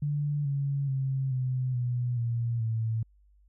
sine tone with pitch steps, 146.2 / 139.92 / 133.91 / 128.16 / 122.66 / 117.39 / 112.35 Hz, D3 / C#3 / C3 / C3 / B2 / A#2 / A2, -7 / +17 / +41 / -35 / -11 / +13 / +37 cents, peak -26 dBFS, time 0.02-3.03 s, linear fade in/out 5 ms, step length 430 ms, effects added 50 Hz sine -58 dBFS peak until 3.48 s

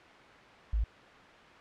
sine tone, 54.2 Hz, A1, 25 cents flat, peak -26 dBFS, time 0.73-0.84 s, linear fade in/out 5 ms, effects white hiss -52 dBFS RMS until 1.6 s + low-pass 2000 Hz 12 dB/octave

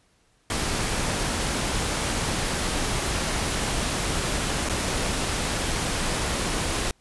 pink noise with dropouts, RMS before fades -26 dBFS, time 0.5-6.91 s, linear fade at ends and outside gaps 1 ms, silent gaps 4.689-4.696 s, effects pink hiss -64 dBFS RMS until 7 s + resampled to 24000 Hz

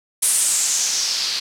blue noise with low-pass filter sweep, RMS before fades -20 dBFS, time 0.22-1.4 s, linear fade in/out 10 ms, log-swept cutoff 10000 to 4200 Hz, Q 3.5, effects none

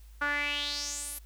sawtooth tone with band-pass filter sweep, 290 Hz, D4, 22 cents flat, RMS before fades -33 dBFS, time 0.21-1.19 s, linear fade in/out 10 ms, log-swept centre 1400 to 12000 Hz, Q 4.6, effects added 53 Hz sine -48 dBFS peak until 1.25 s + white hiss -64 dBFS RMS until 1.25 s

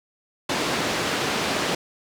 pink band-pass noise, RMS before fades -25 dBFS, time 0.49-1.75 s, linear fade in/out 5 ms, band 200 to 5600 Hz, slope 12 dB/octave, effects none

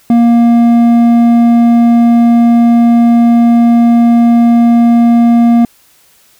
sine tone with hard clipping, 234.9 Hz, A#3, 13 cents sharp, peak -5 dBFS, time 0.1-5.65 s, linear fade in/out 2 ms, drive 6 dB, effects white hiss -47 dBFS RMS until 6.39 s

